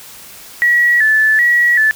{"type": "tone with vibrato", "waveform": "sine", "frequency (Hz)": 1831, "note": "A#6", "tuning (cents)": -32, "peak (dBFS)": -8, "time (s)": [0.62, 1.91], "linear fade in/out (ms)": 0, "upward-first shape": "square", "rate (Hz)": 1.3, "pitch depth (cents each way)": 84, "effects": ["white hiss -36 dBFS RMS until 1.95 s"]}